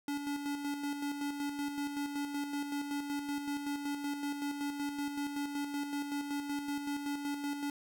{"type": "tone with tremolo", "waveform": "square", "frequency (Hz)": 286.5, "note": "D4", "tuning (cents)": -43, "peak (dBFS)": -34, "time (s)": [0.08, 7.7], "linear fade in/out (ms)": 2, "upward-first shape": "square", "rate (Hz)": 5.3, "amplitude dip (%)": 45, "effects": []}